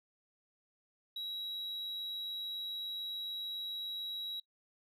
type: tone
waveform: sine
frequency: 3871 Hz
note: B7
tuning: 35 cents flat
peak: -35 dBFS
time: 1.16-4.4 s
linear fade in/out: 5 ms
effects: noise-tail reverb RT60 0.1 s tail -21 dB re dry + tanh soft clip ceiling -37 dBFS